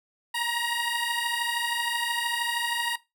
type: beating tone pair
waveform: 15% pulse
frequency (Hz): 938 / 951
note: A#5 / A#5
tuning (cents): +11 / +34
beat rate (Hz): 13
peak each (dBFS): -23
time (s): 0.34-2.96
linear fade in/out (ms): 10
effects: noise-tail reverb RT60 0.2 s tail -17 dB re dry